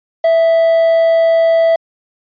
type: tone with quantisation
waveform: triangle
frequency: 659.3 Hz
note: E5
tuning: in tune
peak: -6 dBFS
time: 0.24-1.76 s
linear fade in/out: 5 ms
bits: 6
effects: resampled to 11025 Hz